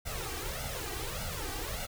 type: noise with flanger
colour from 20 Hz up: pink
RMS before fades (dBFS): -37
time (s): 0.05-1.87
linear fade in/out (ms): 20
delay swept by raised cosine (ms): 1.4 to 2.6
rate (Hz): 1.7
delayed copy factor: +0.9
effects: none